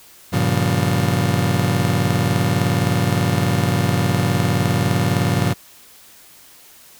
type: chord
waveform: 35% pulse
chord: G half-diminished seventh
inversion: none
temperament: just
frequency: 98 / 117.6 / 141.12 / 176.4 Hz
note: G2 / Bb2 / Db3 / F3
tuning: 0 / +16 / +31 / +18 cents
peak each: -20 dBFS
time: 0.32-5.54 s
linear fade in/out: 20 ms
effects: white hiss -46 dBFS RMS until 6.99 s